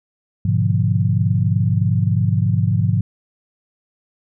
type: chord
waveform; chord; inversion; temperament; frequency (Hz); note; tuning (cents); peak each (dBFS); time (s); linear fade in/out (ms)
sine; G# diminished seventh; none; equal; 103.83 / 123.47 / 146.83 / 174.61; G#2 / B2 / D3 / F3; 0 / 0 / 0 / 0; -17 / -20 / -22 / -21; 0.45-3.01; 5
effects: none